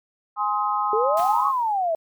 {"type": "chord", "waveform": "sine", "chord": "Ab major", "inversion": "none", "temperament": "equal with one note detuned", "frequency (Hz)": [830.6, 1046.5, 1262.6], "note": ["Ab5", "C6", "Eb6"], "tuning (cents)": [0, 0, 25], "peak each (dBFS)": -25, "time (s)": [0.36, 1.53], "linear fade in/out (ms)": 50}
{"type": "exponential two-way sweep", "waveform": "sine", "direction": "up then down", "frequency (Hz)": [415.3, 1130, 631], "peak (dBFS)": -20, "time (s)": [0.93, 1.95], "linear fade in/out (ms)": 2, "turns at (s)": 1.47}
{"type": "noise with exponential decay", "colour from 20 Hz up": "white", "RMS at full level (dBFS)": -37, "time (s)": [1.17, 1.96], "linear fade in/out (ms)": 2, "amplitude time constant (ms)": 170}
{"type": "clicks", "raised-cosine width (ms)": 0.3, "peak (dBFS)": -22, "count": 2, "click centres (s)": [1.195, 1.2]}
{"effects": []}